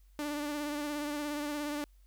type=tone with vibrato; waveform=sawtooth; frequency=294.4 Hz; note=D4; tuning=4 cents sharp; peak=-30 dBFS; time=0.19-1.84 s; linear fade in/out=0 ms; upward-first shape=sine; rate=17 Hz; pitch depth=32 cents each way; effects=added 47 Hz sine -57 dBFS peak until 2.06 s + white hiss -74 dBFS RMS until 2.06 s